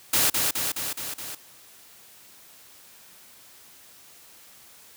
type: noise with echo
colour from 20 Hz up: white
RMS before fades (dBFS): -21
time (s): 0.13-0.3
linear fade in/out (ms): 5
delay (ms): 210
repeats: 5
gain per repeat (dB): -3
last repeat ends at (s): 1.35
effects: white hiss -51 dBFS RMS until 4.96 s + high-pass 60 Hz 12 dB/octave